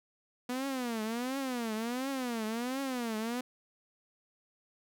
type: tone with vibrato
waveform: sawtooth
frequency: 243.5 Hz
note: B3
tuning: 24 cents flat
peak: -29 dBFS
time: 0.49-3.41 s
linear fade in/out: 5 ms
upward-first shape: triangle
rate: 1.4 Hz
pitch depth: 230 cents each way
effects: none